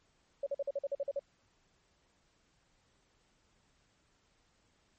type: tone bursts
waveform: sine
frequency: 560 Hz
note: C#5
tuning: 18 cents sharp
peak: -31 dBFS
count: 10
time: 0.43-1.194 s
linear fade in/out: 5 ms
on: 35 ms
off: 46 ms
effects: pink hiss -72 dBFS RMS until 4.98 s + MP3 32 kbps